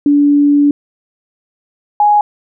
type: tone pair in turn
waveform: sine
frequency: 288.6 / 832 Hz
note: D4 / G#5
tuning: -30 / +3 cents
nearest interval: octave + tritone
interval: 1833 cents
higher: second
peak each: -6 dBFS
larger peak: neither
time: 0.06-0.71 / 2-2.21 s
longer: first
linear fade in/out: 2 ms
effects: none